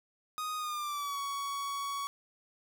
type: tone with pitch glide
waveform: 45% pulse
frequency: 1244.5 to 1121.6 Hz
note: D#6 to C#6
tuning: 0 to +20 cents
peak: -34 dBFS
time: 0.38-2.07 s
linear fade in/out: 0 ms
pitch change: -180 cents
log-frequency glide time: 0.57-1.18 s
effects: none